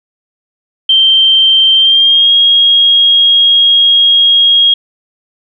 sine tone with pitch glide, 3136 to 3273 Hz, G7 to G#7, 0 to -26 cents, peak -4 dBFS, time 0.89-4.74 s, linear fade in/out 5 ms, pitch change +74 cents, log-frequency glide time 1.75-2.32 s, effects none

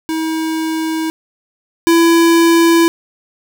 square tone pair in turn, 320 / 334.3 Hz, D#4 / E4, +49 / +24 cents, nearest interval minor second, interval 75 cents, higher second, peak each -17 / -8 dBFS, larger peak second, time 0.09-1.1 / 1.87-2.88 s, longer neither, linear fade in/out 0 ms, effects 7-bit

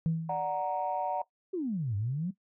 sine tone with exponential decay, 162.8 Hz, E3, 21 cents flat, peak -22 dBFS, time 0.06-0.62 s, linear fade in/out 0 ms, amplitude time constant 120 ms
sine chord, D augmented, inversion none, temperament equal, 587.3 / 740 / 932.3 Hz, D5 / F#5 / A#5, 0 / 0 / 0 cents, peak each -35 / -31 / -33 dBFS, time 0.29-1.22 s, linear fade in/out 5 ms
sine exponential two-way sweep, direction down then up, 394.7 to 96.8 to 194 Hz, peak -29 dBFS, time 1.53-2.31 s, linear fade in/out 10 ms, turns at 1.96 s
effects noise-tail reverb RT60 0.1 s tail -17 dB re dry + tanh soft clip ceiling -21 dBFS

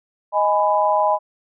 sine chord, G# minor, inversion second, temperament just, 623 / 830.6 / 996.7 Hz, D#5 / G#5 / B5, +2 / 0 / +16 cents, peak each -19 dBFS, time 0.32-1.19 s, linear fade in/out 50 ms, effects none

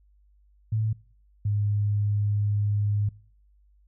sine tone pair in turn, 109.4 / 103.26 Hz, A2 / G#2, -9 / -9 cents, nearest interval minor second, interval 100 cents, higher first, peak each -22 / -22 dBFS, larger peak neither, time 0.72-0.93 / 1.45-3.09 s, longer second, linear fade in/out 5 ms, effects noise-tail reverb RT60 0.5 s tail -23 dB re dry + added 50 Hz sine -57 dBFS peak until 3.87 s

